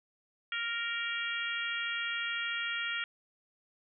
harmonic tone, 466.2 Hz, A#4, in tune, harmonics 3 / 4 / 5 / 6 / 7, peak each -37 / -38 / -39 / -40 / -40 dBFS, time 0.52-3.04 s, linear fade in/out 2 ms, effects none

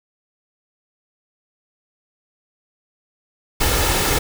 pink noise with comb filter, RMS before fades -18 dBFS, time 3.6-4.19 s, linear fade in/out 10 ms, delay 2.3 ms, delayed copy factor +0.5, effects none

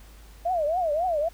sine tone with vibrato, 659 Hz, E5, 1 cent flat, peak -22 dBFS, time 0.45-1.29 s, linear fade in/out 10 ms, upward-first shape triangle, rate 3.7 Hz, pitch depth 250 cents each way, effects added 52 Hz sine -46 dBFS peak until 1.33 s + pink hiss -54 dBFS RMS until 1.33 s

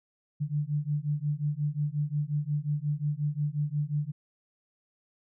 sine beating tone pair, 145 / 150.6 Hz, D3 / D3, -22 / +44 cents, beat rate 5.6 Hz, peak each -30 dBFS, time 0.4-4.12 s, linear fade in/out 20 ms, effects none

